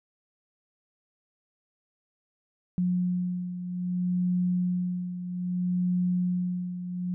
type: beating tone pair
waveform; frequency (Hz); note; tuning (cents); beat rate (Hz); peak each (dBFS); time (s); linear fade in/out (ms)
sine; 179.5 / 180.12; F3 / F#3; +48 / -46; 0.62; -26 / -32; 2.78-7.14; 0
effects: none